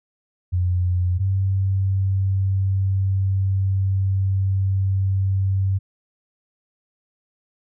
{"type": "tone pair in turn", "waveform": "sine", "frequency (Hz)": [90, 96.39], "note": ["F#2", "G2"], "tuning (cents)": [-47, -29], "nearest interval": "minor second", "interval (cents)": 118, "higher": "second", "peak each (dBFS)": -17, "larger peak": "neither", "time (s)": [[0.52, 1.19], [1.19, 5.79]], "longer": "second", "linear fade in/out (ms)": 20, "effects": []}